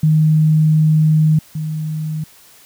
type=tone pair in turn; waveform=sine; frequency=155.56 / 155.56 Hz; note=D#3 / D#3; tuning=0 / 0 cents; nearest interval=unison; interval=0 cents; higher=neither; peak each=-9 / -19 dBFS; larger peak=first; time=0.03-1.39 / 1.55-2.24 s; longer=first; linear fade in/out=5 ms; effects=white hiss -46 dBFS RMS until 2.65 s